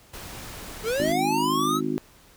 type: noise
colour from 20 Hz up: pink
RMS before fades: -39 dBFS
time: 0.13-1.13 s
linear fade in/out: 10 ms
type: linear sweep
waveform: square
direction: up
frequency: 415.3 to 1318.5 Hz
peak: -24 dBFS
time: 0.83-1.81 s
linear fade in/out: 50 ms
type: harmonic tone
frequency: 52 Hz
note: G#1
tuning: 3 cents sharp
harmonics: 3 / 4 / 5 / 6 / 7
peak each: -34 / -35 / -28 / -29 / -30 dBFS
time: 1-1.98 s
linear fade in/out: 0 ms
effects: pink hiss -54 dBFS RMS until 2.36 s